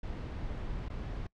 brown noise with dropouts, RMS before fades -38 dBFS, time 0.03-1.27 s, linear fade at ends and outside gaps 5 ms, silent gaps 0.886-0.899 s, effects noise-tail reverb RT60 0.1 s tail -23 dB re dry + low-pass 4000 Hz 12 dB/octave

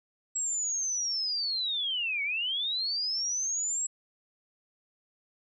sine linear two-way sweep, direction down then up, 7720 to 2200 to 7720 Hz, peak -28 dBFS, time 0.35-3.87 s, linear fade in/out 10 ms, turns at 2.23 s, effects none

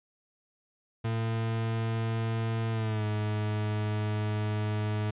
40% pulse tone with pitch glide, 113.1 to 106.14 Hz, A2 to G#2, +48 to +38 cents, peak -27 dBFS, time 1.04-5.11 s, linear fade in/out 10 ms, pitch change -110 cents, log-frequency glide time 2.71-3.05 s, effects resampled to 8000 Hz

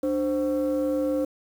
sine tone pair together, 296 / 523.6 Hz, D4 / C5, +14 / +1 cents, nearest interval minor seventh, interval 987 cents, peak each -23 dBFS, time 0.03-1.25 s, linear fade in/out 5 ms, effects tanh soft clip ceiling -19 dBFS + 8-bit

